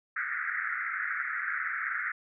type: band-pass noise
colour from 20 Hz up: pink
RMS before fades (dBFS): -33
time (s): 0.16-2.12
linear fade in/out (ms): 5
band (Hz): 1300 to 2100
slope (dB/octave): 96
effects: none